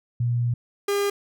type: tone pair in turn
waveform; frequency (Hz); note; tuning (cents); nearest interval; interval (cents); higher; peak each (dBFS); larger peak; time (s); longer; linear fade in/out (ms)
sine / 45% pulse; 120 / 403.6; B2 / G#4; -49 / -49; octave + major sixth; 2100; second; -20 / -21; first; 0.2-0.54 / 0.88-1.1; first; 5
effects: none